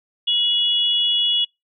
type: tone pair together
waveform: sine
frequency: 2903 / 3382 Hz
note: F#7 / G#7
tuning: -34 / +31 cents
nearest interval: minor third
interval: 265 cents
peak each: -19 dBFS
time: 0.27-1.45 s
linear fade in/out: 10 ms
effects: noise-tail reverb RT60 0.2 s tail -26 dB re dry